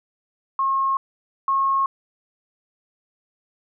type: tone pair in turn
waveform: sine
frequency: 1080 / 1086.3 Hz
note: C#6 / C#6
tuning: -45 / -35 cents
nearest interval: unison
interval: 10 cents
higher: second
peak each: -18 / -17 dBFS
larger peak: second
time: 0.59-0.97 / 1.48-1.86 s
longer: neither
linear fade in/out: 2 ms
effects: none